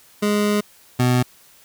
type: tone pair in turn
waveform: 25% pulse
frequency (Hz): 207.7 / 124.75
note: G#3 / B2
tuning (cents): 0 / +18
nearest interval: major sixth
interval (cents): 882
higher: first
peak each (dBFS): -13 / -11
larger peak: second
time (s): 0.22-0.61 / 0.99-1.23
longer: first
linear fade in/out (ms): 10
effects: white hiss -51 dBFS RMS until 1.64 s